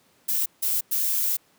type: noise bursts at uneven times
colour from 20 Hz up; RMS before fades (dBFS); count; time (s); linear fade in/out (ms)
violet; -24; 3; 0.28-0.46 / 0.62-0.81 / 0.91-1.37; 10
effects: pink hiss -61 dBFS RMS until 1.58 s + high-pass 150 Hz 12 dB/octave